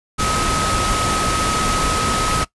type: tone in noise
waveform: sine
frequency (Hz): 1273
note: D#6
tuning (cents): +39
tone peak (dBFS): -20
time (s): 0.18-2.45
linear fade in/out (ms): 20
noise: pink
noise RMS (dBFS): -20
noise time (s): 0.18-2.45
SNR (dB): -3
effects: noise-tail reverb RT60 0.1 s tail -19 dB re dry + resampled to 24000 Hz